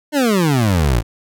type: exponential sweep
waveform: 25% pulse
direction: down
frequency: 310.5 to 51.91 Hz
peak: -9 dBFS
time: 0.12-1.03 s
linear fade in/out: 50 ms
effects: none

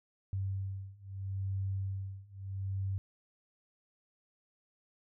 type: beating tone pair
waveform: sine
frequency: 96.4 / 97.17 Hz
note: G2 / G2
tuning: -28 / -15 cents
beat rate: 0.77 Hz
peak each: -38 / -37 dBFS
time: 0.33-2.98 s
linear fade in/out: 0 ms
effects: none

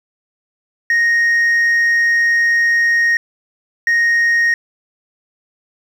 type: tone pair in turn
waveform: sine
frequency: 1864.7 / 1864.7 Hz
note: A#6 / A#6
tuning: 0 / 0 cents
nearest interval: unison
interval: 0 cents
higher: neither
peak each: -8 dBFS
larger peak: neither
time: 0.9-3.17 / 3.87-4.54 s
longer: first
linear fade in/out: 2 ms
effects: tanh soft clip ceiling -10 dBFS + 7-bit

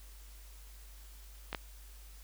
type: clicks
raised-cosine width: 0.3 ms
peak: -21 / -18 dBFS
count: 2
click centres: 1.529 / 1.548 s
effects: added 50 Hz sine -50 dBFS peak until 2.23 s + white hiss -59 dBFS RMS until 2.23 s

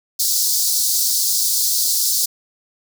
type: high-pass noise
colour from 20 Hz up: pink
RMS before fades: -18 dBFS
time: 0.19-2.26 s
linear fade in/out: 10 ms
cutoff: 4300 Hz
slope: 48 dB/octave
effects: none

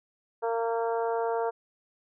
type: harmonic tone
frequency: 229.7 Hz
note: A#3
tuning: 25 cents flat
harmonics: 2 / 3 / 4 / 5 / 6 / 7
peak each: -28 / -32 / -33 / -42 / -41 / -48 dBFS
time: 0.42-1.51 s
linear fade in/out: 20 ms
effects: none

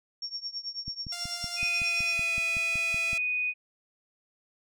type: tone with tremolo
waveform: sine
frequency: 5510 Hz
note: F8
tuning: 24 cents flat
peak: -30 dBFS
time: 0.22-2.16 s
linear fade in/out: 2 ms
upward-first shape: triangle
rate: 9.2 Hz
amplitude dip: 95%
type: click train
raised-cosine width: 5 ms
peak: -28 dBFS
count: 13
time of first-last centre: 0.88-3.131 s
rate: 5.33 Hz
type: tone with pitch glide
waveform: 5% pulse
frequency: 698.5 to 668.5 Hz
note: F5 to E5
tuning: 0 to +24 cents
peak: -25 dBFS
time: 1.12-3.18 s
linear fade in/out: 5 ms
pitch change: -76 cents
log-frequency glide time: 1.54-2.4 s
type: tone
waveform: sine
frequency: 2485 Hz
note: D#7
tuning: 3 cents flat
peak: -26 dBFS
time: 1.56-3.54 s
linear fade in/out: 50 ms
effects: none

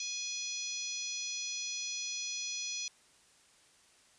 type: harmonic tone with a mistuned harmonic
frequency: 840 Hz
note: G#5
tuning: 19 cents sharp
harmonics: 3 / 4 / 5 / 6 / 7 / 8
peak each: -44 / -45 / -43 / -46 / -39 / -49 dBFS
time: 0-2.88 s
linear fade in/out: 2 ms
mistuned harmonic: 3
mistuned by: -22 cents
effects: white hiss -64 dBFS RMS until 4.18 s + resampled to 22050 Hz

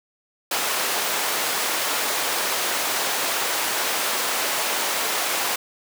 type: high-pass noise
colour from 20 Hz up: pink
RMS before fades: -24 dBFS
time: 0.51-5.56 s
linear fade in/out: 5 ms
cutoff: 590 Hz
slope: 12 dB/octave
effects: none

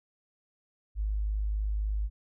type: tone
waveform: sine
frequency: 51.91 Hz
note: G#1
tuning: in tune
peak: -27 dBFS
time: 0.95-2.1 s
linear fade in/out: 50 ms
effects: none

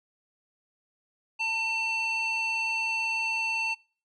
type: tone with band-pass filter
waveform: square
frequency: 897 Hz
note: A5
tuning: 33 cents sharp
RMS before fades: -29 dBFS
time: 1.39-3.75 s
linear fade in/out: 20 ms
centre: 2700 Hz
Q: 2.5
effects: noise-tail reverb RT60 0.4 s tail -26 dB re dry + resampled to 22050 Hz

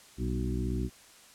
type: harmonic tone with a mistuned harmonic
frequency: 61.9 Hz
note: B1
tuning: 5 cents sharp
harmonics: 1 / 2 / 3 / 4 / 5 / 6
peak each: -32 / -35 / -37 / -38 / -39 / -40 dBFS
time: 0.17-0.9 s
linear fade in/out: 50 ms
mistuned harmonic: 3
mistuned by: +69 cents
effects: white hiss -55 dBFS RMS until 1.34 s + low-pass 10000 Hz 12 dB/octave

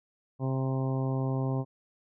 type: harmonic tone with a mistuned harmonic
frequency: 132.5 Hz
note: C3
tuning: 22 cents sharp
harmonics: 1 / 2 / 3 / 4 / 5 / 6 / 7 / 8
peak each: -28 / -34 / -38 / -40 / -42 / -44 / -45 / -46 dBFS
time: 0.39-1.65 s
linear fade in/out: 50 ms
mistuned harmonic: 8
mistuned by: -24 cents
effects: none

